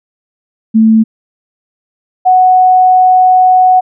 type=tone pair in turn; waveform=sine; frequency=221.4 / 740 Hz; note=A3 / F#5; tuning=+11 / 0 cents; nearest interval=octave + major sixth; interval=2089 cents; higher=second; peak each=-3 dBFS; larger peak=neither; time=0.74-1.04 / 2.25-3.81 s; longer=second; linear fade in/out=20 ms; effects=none